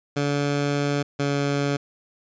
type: tone pair in turn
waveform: 15% pulse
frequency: 143.5 / 142.02 Hz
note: D3 / C#3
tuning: -40 / +42 cents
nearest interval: unison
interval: 18 cents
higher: first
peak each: -15 dBFS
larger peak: neither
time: 0.16-1.03 / 1.19-1.77 s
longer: first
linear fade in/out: 10 ms
effects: resampled to 16000 Hz